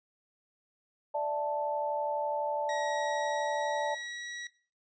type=chord; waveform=sine; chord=D suspended second; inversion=none; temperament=equal; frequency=587.3 / 659.3 / 880 Hz; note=D5 / E5 / A5; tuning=0 / 0 / 0 cents; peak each=-32 / -38 / -32 dBFS; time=1.14-3.95 s; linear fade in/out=10 ms
type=tone with pitch glide; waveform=sawtooth; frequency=1900 to 1921 Hz; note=A#6 to B6; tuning=+33 to -48 cents; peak=-34 dBFS; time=2.69-4.47 s; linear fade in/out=2 ms; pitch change=+19 cents; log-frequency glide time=2.83-4.29 s
effects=noise-tail reverb RT60 0.4 s tail -19 dB re dry + resampled to 16000 Hz